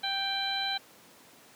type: harmonic tone with a mistuned harmonic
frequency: 784 Hz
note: G5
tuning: in tune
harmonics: 1 / 2 / 3 / 4 / 5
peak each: -35 / -36 / -40 / -37 / -32 dBFS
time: 0.03-0.78 s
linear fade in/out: 10 ms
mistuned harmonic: 5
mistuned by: +30 cents
effects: pink hiss -55 dBFS RMS until 1.55 s + high-pass 200 Hz 12 dB/octave